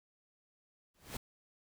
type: noise with exponential growth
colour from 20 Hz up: pink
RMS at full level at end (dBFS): -38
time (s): 0.94-1.17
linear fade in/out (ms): 5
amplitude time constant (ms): 50
effects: none